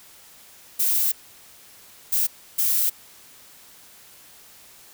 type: noise bursts at uneven times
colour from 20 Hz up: violet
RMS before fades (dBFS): -21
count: 3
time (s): 0.79-1.12 / 2.12-2.27 / 2.58-2.9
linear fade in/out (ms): 10
effects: white hiss -49 dBFS RMS until 4.93 s